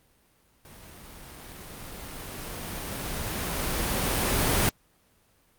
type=noise with level ramp; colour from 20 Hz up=pink; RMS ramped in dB=-49 to -22 dBFS; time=0.65-4.69 s; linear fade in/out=0 ms; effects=pink hiss -64 dBFS RMS until 5.58 s + Opus 32 kbps